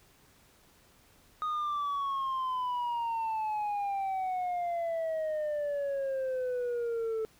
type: exponential sweep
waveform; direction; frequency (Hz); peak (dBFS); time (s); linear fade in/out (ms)
sine; down; 1244.5 to 438; -27; 1.42-7.25; 0
effects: tanh soft clip ceiling -29 dBFS + pink hiss -62 dBFS RMS until 7.39 s